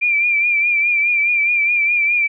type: tone with vibrato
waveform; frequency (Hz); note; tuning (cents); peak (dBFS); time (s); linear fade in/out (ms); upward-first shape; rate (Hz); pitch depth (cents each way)
sine; 2374; D7; +18; -13; 0.01-2.28; 20; triangle; 4.8; 61
effects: none